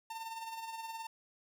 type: tone with tremolo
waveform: 45% pulse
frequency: 903 Hz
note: A5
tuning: 45 cents sharp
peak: -39 dBFS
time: 0.1-1.07 s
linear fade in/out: 5 ms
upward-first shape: sine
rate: 19 Hz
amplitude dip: 50%
effects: none